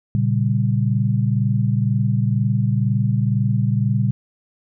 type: chord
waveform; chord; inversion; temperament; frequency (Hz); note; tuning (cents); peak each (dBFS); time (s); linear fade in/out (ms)
sine; G diminished; first; equal; 116.54 / 138.59 / 196; Bb2 / Db3 / G3; 0 / 0 / 0; -18 / -21 / -22; 0.15-4.11; 0
effects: none